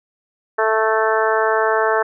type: harmonic tone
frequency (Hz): 220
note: A3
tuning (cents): 0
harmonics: 2 / 3 / 4 / 5 / 6 / 7 / 8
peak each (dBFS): -19 / -21 / -22 / -23 / -24 / -24 / -25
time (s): 0.58-2.03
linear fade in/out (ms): 10
effects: none